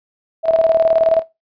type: tone with tremolo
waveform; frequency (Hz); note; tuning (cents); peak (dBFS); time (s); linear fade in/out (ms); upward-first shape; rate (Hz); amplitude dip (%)
sine; 652; E5; -19; -8; 0.43-1.23; 50; square; 19; 60
effects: noise-tail reverb RT60 0.2 s tail -17 dB re dry + resampled to 11025 Hz